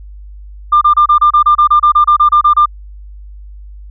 sine tone bursts, 1197 Hz, D6, 33 cents sharp, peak -3 dBFS, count 16, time 0.72-2.659 s, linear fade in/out 10 ms, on 94 ms, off 29 ms, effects tanh soft clip ceiling 0 dBFS + added 50 Hz sine -29 dBFS peak until 3.9 s

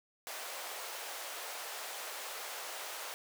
pink high-pass noise, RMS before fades -43 dBFS, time 0.27-3.14 s, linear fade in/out 0 ms, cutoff 530 Hz, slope 24 dB/octave, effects none

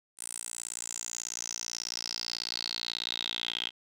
10% pulse tone with band-pass filter sweep, 58.27 Hz, A#1, in tune, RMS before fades -37 dBFS, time 0.17-3.71 s, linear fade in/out 50 ms, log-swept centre 9200 to 3200 Hz, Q 7.8, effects none

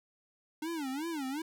square tone with vibrato, 296.8 Hz, D4, 18 cents sharp, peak -35 dBFS, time 0.62-1.42 s, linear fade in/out 5 ms, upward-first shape sine, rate 2.7 Hz, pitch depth 230 cents each way, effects none

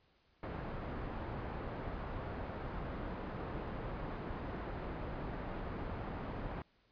pink low-pass noise, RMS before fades -42 dBFS, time 0.43-6.62 s, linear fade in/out 2 ms, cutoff 1300 Hz, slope 12 dB/octave, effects pink hiss -72 dBFS RMS until 6.91 s + resampled to 11025 Hz

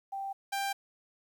sine / sawtooth tone pair in turn, 784 / 790.8 Hz, G5 / G5, 0 / +15 cents, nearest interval unison, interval 15 cents, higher second, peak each -34 / -27 dBFS, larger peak second, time 0.12-0.33 / 0.52-0.73 s, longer neither, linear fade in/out 10 ms, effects 11-bit

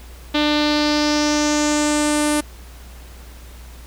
sawtooth tone with low-pass filter sweep, 298.2 Hz, D4, 27 cents sharp, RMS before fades -18 dBFS, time 0.34-2.41 s, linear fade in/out 10 ms, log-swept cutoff 3600 to 10000 Hz, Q 3.7, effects added 60 Hz sine -37 dBFS peak until 3.86 s + pink hiss -45 dBFS RMS until 3.86 s

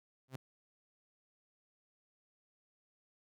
sawtooth tone with exponential growth, 130.81 Hz, C3, in tune, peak -34 dBFS, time 0.28-0.36 s, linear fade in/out 5 ms, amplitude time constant 16 ms, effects none

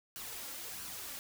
white noise with flanger, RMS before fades -44 dBFS, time 0.16-1.19 s, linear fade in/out 0 ms, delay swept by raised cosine 0.67 to 3.67 ms, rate 1.5 Hz, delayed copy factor +0.5, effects none

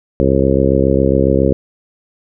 harmonic tone, 67.3 Hz, C2, 49 cents sharp, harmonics 1 / 2 / 3 / 4 / 5 / 6 / 7 / 8, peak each -18 / -18 / -18 / -18 / -18 / -18 / -18 / -18 dBFS, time 0.2-1.53 s, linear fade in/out 0 ms, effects none

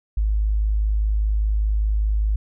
sine tone, 52.5 Hz, G#1, 19 cents sharp, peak -17 dBFS, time 0.17-2.36 s, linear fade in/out 5 ms, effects none

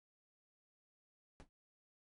brown noise with exponential decay, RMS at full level -45 dBFS, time 1.4-1.49 s, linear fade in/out 0 ms, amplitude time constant 19 ms, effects MP3 48 kbps

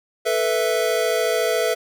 square chord, A suspended second, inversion none, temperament equal, 440 / 493.9 / 659.3 Hz, A4 / B4 / E5, 0 / 0 / 0 cents, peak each -24 / -24 / -23 dBFS, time 0.25-1.75 s, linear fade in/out 20 ms, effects none

